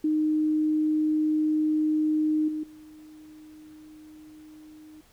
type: tone with level steps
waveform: sine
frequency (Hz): 308.2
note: D#4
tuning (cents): -16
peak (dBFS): -21 / -28 / -45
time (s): 0.04-5.01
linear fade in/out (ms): 5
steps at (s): 2.48 / 2.63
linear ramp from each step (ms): 5
effects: pink hiss -60 dBFS RMS until 5.12 s